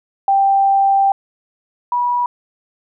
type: tone pair in turn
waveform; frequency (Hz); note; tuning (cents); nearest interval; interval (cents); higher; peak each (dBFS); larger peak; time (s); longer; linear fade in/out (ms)
sine; 786 / 972.8; G5 / B5; +4 / -26; major third; 370; second; -10 / -14; first; 0.28-1.12 / 1.92-2.26; first; 2
effects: none